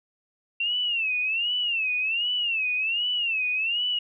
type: tone with vibrato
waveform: sine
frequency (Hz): 2712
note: E7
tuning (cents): +49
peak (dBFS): -23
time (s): 0.6-3.99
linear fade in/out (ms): 5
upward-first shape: sine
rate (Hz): 1.3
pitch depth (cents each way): 160
effects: none